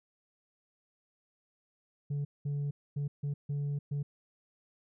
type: tone bursts at uneven times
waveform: sine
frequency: 143.5 Hz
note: D3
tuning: 40 cents flat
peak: -28 dBFS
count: 6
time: 2.1-2.25 / 2.45-2.71 / 2.96-3.08 / 3.23-3.34 / 3.49-3.79 / 3.91-4.03 s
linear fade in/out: 10 ms
effects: tanh soft clip ceiling -30 dBFS